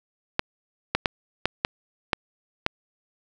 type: clicks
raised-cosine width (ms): 0.3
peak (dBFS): -4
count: 7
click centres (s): 0.394 / 0.95 / 1.058 / 1.456 / 1.649 / 2.132 / 2.664
effects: none